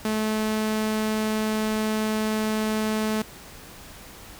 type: tone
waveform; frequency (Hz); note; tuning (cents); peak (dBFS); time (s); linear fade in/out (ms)
sawtooth; 216.6; A3; -27; -19; 0.05-3.22; 2
effects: pink hiss -44 dBFS RMS until 4.39 s

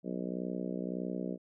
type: harmonic tone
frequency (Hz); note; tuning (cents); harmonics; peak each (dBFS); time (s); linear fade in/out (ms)
61.74; B1; 0; 3 / 4 / 5 / 6 / 7 / 8 / 9 / 10; -38 / -40 / -42 / -44 / -45 / -46 / -47 / -48; 0.03-1.38; 50
effects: none

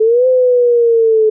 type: linear two-way sweep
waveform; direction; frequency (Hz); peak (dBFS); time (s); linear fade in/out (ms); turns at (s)
sine; up then down; 430 to 516 to 430; -7; 0-1.3; 10; 0.27
effects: none

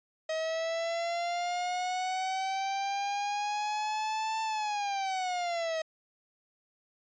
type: linear two-way sweep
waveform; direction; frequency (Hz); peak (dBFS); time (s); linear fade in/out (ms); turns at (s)
45% pulse; up then down; 633 to 887 to 633; -30; 0.29-5.82; 5; 4.42
effects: resampled to 16000 Hz

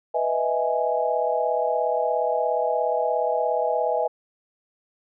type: chord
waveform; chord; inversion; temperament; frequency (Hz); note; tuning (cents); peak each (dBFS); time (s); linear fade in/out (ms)
sine; E major seventh; second; equal; 493.9 / 622.3 / 659.3 / 830.6; B4 / D#5 / E5 / G#5; 0 / 0 / 0 / 0; -26; 0.14-4.08; 10
effects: none

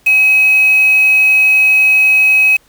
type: tone with quantisation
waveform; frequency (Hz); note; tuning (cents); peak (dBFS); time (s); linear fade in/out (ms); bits
sine; 2548; D#7; +41; -6; 0.06-2.57; 10; 4
effects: pink hiss -51 dBFS RMS until 2.68 s

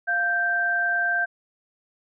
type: tone pair together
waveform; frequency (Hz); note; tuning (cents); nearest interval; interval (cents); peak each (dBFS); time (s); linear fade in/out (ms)
sine; 698.5 / 1568.1; F5 / G6; 0 / 0; octave + major second; 1400; -28 / -21; 0.07-1.26; 20
effects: none

